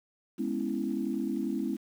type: chord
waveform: sine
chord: C# minor seventh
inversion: second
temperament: equal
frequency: 207.7 / 246.9 / 277.2 / 329.6 Hz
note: G#3 / B3 / C#4 / E4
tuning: 0 / 0 / 0 / 0 cents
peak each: -34 dBFS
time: 0.38-1.77 s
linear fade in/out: 20 ms
effects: tanh soft clip ceiling -18 dBFS + 9-bit